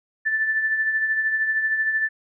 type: tone with tremolo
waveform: sine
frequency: 1760 Hz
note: A6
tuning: in tune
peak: -17 dBFS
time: 0.25-2.09 s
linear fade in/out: 20 ms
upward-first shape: triangle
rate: 13 Hz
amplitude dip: 55%
effects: none